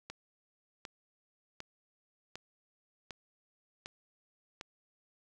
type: click train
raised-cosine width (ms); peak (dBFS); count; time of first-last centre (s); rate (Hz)
0.2; -25; 7; 0.1-4.611; 1.33
effects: none